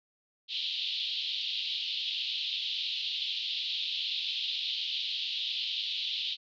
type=band-pass noise; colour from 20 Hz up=pink; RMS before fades=-34 dBFS; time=0.48-6.37 s; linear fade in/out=50 ms; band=3000 to 4100 Hz; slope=48 dB/octave; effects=none